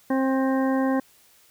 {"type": "harmonic tone with a mistuned harmonic", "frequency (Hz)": 265.3, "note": "C4", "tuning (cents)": 24, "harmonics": [1, 2, 3, 4, 6, 7], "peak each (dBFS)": [-21, -27, -31, -33, -37, -38], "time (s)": [0.1, 1], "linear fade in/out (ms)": 5, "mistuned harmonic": 6, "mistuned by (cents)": -21, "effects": ["white hiss -57 dBFS RMS until 1.5 s"]}